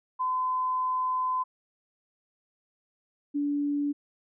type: tone pair in turn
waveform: sine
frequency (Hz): 1020 / 288.6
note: C6 / D4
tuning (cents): -44 / -30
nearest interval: octave + minor seventh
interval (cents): 2186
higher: first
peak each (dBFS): -25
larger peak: neither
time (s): 0.19-1.44 / 3.34-3.93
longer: first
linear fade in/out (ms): 20
effects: none